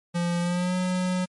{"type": "tone with pitch glide", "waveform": "square", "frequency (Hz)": [173.1, 182.86], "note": ["F3", "F#3"], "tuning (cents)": [-15, -20], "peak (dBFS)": -24, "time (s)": [0.14, 1.26], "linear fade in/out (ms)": 20, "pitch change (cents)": 95, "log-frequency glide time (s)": [0.4, 0.75], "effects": ["MP3 48 kbps"]}